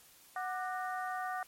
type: harmonic tone with a mistuned harmonic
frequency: 370 Hz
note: F#4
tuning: in tune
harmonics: 2 / 3 / 4 / 5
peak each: -37 / -41 / -43 / -45 dBFS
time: 0.36-1.43 s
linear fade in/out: 2 ms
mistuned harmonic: 3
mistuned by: +120 cents
effects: white hiss -60 dBFS RMS until 1.47 s + MP3 64 kbps